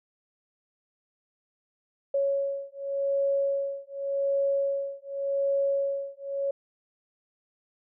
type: beating tone pair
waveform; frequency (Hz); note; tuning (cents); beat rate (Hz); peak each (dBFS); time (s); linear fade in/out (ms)
sine; 554.4 / 555.27; C#5 / C#5; 0 / +3; 0.87; -28; 2.14-6.51; 5
effects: none